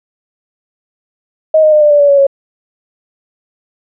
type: tone with pitch steps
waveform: sine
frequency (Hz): 629 / 617.5 / 606.2 / 595.1 / 584.2 / 573.5 / 563 / 552.7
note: D#5 / D#5 / D#5 / D5 / D5 / D5 / C#5 / C#5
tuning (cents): +19 / -13 / -45 / +23 / -9 / -41 / +27 / -5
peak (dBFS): -4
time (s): 1.54-2.268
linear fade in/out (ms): 5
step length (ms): 91
effects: none